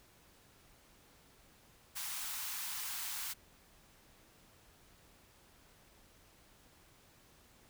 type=high-pass noise; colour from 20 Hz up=white; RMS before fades=-41 dBFS; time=1.95-3.34 s; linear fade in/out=20 ms; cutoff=790 Hz; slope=48 dB/octave; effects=pink hiss -64 dBFS RMS until 7.69 s